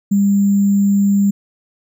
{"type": "tone with sample-and-hold", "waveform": "sine", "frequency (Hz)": 200, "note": "G3", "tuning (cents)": 35, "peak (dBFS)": -10, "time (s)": [0.11, 1.31], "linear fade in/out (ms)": 10, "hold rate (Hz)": 7350, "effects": []}